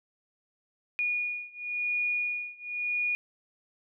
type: beating tone pair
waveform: sine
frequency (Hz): 2446 / 2446.95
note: D#7 / D#7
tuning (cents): -30 / -30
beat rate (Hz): 0.95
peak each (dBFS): -31 / -32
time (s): 0.99-3.15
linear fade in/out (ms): 0
effects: none